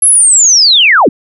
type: linear sweep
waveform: sine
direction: down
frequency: 11175 to 170.2 Hz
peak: -3 dBFS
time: 0.02-1.09 s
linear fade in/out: 5 ms
effects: none